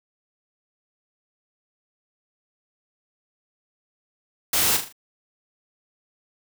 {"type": "noise with echo", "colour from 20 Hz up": "white", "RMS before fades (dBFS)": -21, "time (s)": [4.53, 4.77], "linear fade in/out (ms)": 5, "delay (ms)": 39, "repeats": 4, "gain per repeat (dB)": -7, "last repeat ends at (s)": 4.926, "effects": []}